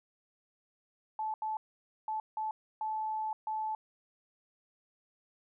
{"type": "tone bursts at uneven times", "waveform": "sine", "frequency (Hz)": 869, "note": "A5", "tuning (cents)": -22, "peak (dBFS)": -32, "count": 6, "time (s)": [[1.19, 1.34], [1.42, 1.57], [2.08, 2.2], [2.37, 2.51], [2.81, 3.33], [3.47, 3.75]], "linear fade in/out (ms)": 2, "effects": []}